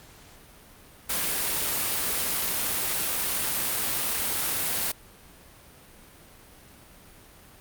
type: noise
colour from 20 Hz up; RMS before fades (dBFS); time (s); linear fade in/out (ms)
white; -27; 1.09-4.92; 10
effects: pink hiss -51 dBFS RMS until 7.6 s + Opus 48 kbps